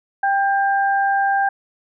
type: tone pair together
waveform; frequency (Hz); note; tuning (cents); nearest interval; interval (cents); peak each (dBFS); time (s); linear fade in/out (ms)
sine; 790 / 1594.2; G5 / G6; +13 / +29; octave; 1216; -16 / -21; 0.23-1.49; 5
effects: none